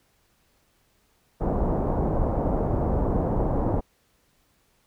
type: low-pass noise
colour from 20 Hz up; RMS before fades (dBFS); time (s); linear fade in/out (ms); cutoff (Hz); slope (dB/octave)
pink; -24; 1.4-3.81; 20; 850; 24
effects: pink hiss -66 dBFS RMS until 4.86 s